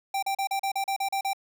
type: tone bursts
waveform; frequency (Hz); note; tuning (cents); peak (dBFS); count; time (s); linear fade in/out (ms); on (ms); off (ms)
square; 784; G5; 0; -26; 10; 0.14-1.333; 5; 86; 37
effects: none